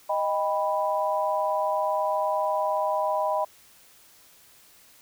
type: chord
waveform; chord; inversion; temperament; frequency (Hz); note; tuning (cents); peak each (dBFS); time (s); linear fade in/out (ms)
sine; Eb augmented; none; equal with one note detuned; 622.3 / 794 / 987.8; Eb5 / G5 / B5; 0 / +22 / 0; -26 / -29 / -27; 0.09-3.45; 10
effects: white hiss -55 dBFS RMS until 5.01 s